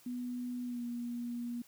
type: tone with pitch glide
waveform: sine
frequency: 246.2 to 239.2 Hz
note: B3 to A#3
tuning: -5 to +45 cents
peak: -36 dBFS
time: 0.06-1.62 s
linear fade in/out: 5 ms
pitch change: -50 cents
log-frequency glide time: 0.65-0.83 s
effects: white hiss -62 dBFS RMS until 1.67 s